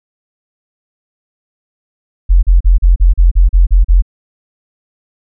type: tone bursts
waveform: sine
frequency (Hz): 43.65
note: F1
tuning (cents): 0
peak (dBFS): -3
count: 10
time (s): 2.29-4.023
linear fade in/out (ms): 20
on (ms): 140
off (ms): 37
effects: none